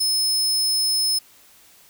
sawtooth tone, 5200 Hz, E8, 24 cents flat, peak -16 dBFS, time 0-1.19 s, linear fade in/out 10 ms, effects white hiss -52 dBFS RMS until 1.89 s

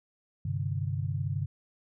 sine chord, G suspended fourth, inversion none, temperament equal with one note detuned, 98 / 130.81 / 149.23 Hz, G2 / C3 / D3, 0 / 0 / +28 cents, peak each -32 / -33 / -34 dBFS, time 0.45-1.46 s, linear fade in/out 5 ms, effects none

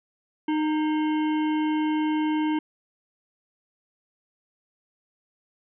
harmonic tone with a mistuned harmonic, 307.6 Hz, D#4, 20 cents flat, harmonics 1 / 3 / 5 / 7 / 9 / 10, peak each -22 / -31 / -41 / -40 / -45 / -43 dBFS, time 0.48-2.59 s, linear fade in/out 5 ms, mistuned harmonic 5, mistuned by +52 cents, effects none

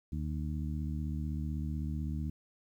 harmonic tone, 75.9 Hz, D#2, 42 cents flat, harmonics 1 / 2 / 3 / 4, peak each -35 / -38 / -41 / -46 dBFS, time 0.12-2.3 s, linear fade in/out 5 ms, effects 11-bit

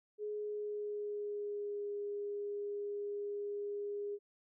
sine tone with pitch glide, 420 to 409 Hz, G#4 to G#4, +19 to -26 cents, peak -37 dBFS, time 0.18-4.19 s, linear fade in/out 50 ms, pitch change -45 cents, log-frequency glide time 0.3-1.91 s, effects none

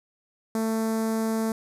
sawtooth tone with notch filter, 222.5 Hz, A3, 20 cents sharp, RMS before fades -26 dBFS, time 0.55-1.52 s, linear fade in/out 2 ms, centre 2900 Hz, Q 0.52, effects resampled to 32000 Hz + 9-bit

